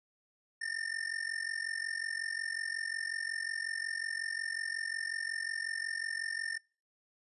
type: tone with amplitude modulation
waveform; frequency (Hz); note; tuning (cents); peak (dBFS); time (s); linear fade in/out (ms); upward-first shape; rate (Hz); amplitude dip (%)
square; 1808; A6; +47; -32; 0.61-6.58; 10; sine; 45.5; 90
effects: noise-tail reverb RT60 0.4 s tail -26 dB re dry + resampled to 24000 Hz